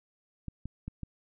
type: clicks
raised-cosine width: 5 ms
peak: -25 dBFS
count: 4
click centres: 0.483 / 0.656 / 0.88 / 1.033 s
effects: none